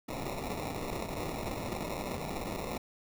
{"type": "noise with sample-and-hold", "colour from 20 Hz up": "blue", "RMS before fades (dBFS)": -37, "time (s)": [0.08, 2.78], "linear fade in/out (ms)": 10, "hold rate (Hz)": 1575, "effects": []}